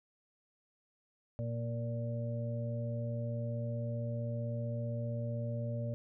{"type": "harmonic tone with a mistuned harmonic", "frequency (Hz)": 116.6, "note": "A#2", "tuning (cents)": 1, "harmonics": [1, 2, 4, 5], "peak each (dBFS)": [-35, -43, -50, -42], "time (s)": [1.39, 5.94], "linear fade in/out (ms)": 0, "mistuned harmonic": 1, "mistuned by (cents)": 15, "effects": []}